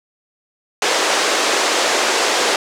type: band-pass noise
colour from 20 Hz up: pink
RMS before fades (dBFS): -17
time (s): 0.82-2.56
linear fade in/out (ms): 2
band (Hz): 370 to 7800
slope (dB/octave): 24
effects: none